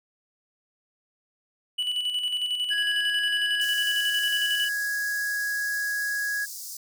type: tone with tremolo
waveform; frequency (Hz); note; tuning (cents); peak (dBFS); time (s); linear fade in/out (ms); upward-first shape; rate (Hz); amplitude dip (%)
triangle; 2960; F#7; 0; -22; 1.78-4.69; 10; square; 11; 45
type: tone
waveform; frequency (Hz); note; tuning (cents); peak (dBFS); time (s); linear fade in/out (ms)
triangle; 1661.2; G#6; 0; -24; 2.7-6.46; 20
type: high-pass noise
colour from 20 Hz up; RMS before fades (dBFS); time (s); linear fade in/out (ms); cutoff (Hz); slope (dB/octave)
pink; -38; 3.61-6.77; 2; 4800; 48
effects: none